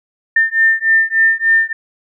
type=beating tone pair; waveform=sine; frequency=1798 / 1801.4 Hz; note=A6 / A6; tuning=+37 / +40 cents; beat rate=3.4 Hz; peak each=-13 dBFS; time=0.36-1.73 s; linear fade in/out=5 ms; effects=none